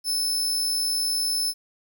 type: tone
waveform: sawtooth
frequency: 5260 Hz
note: E8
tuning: 5 cents flat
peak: -20 dBFS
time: 0.04-1.54 s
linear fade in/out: 50 ms
effects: 10-bit